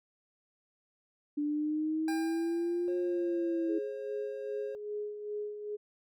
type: exponential two-way sweep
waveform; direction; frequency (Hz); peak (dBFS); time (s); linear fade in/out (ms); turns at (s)
sine; up then down; 292.3 to 355.6 to 327.4; -29; 1.37-3.79; 10; 2.96
type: tone with exponential decay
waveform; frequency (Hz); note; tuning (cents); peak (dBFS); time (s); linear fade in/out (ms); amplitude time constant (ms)
25% pulse; 800; G5; +35; -32; 2.08-3.37; 2; 280
type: tone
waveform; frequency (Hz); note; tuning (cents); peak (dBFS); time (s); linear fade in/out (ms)
triangle; 538; C5; +48; -38; 2.88-4.75; 0
type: tone with tremolo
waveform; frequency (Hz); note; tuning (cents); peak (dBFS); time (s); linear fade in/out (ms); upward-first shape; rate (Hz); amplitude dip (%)
sine; 417.9; G#4; +11; -33; 3.68-5.77; 20; sine; 2.5; 55
effects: none